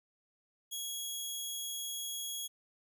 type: tone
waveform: 15% pulse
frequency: 3322 Hz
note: G#7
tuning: in tune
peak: -30 dBFS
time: 0.71-2.48 s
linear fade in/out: 20 ms
effects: none